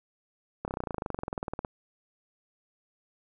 slowing click train, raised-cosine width 1 ms, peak -18 dBFS, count 25, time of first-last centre 0.65-1.648 s, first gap 29 ms, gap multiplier 1.03, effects none

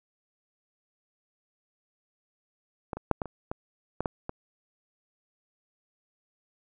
clicks, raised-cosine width 1 ms, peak -18 / -22 / -7 / -16 / -24 / -18 / -15 / -14 / -19 dBFS, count 9, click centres 2.932 / 2.97 / 3.113 / 3.218 / 3.257 / 3.515 / 4.006 / 4.058 / 4.294 s, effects none

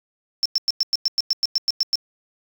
sine tone bursts, 5370 Hz, E8, 31 cents sharp, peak -14 dBFS, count 13, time 0.43-1.955 s, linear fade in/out 0 ms, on 25 ms, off 100 ms, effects tanh soft clip ceiling -14 dBFS

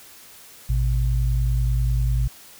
sine tone pair together, 54.88 / 125 Hz, A1 / B2, -4 / +21 cents, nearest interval octave + major second, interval 1425 cents, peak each -19 / -23 dBFS, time 0.69-2.28 s, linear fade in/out 10 ms, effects white hiss -46 dBFS RMS until 2.59 s

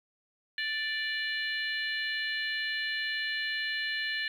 harmonic tone, 587 Hz, D5, 1 cent flat, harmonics 3 / 4 / 5 / 6 / 7, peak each -32 / -40 / -38 / -43 / -39 dBFS, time 0.58-4.28 s, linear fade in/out 2 ms, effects 10-bit

